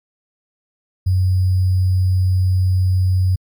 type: tone with sample-and-hold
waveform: sine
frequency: 92.6 Hz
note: F#2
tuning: 2 cents sharp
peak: -12 dBFS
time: 1.06-3.36 s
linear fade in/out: 10 ms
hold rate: 4900 Hz
effects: MP3 96 kbps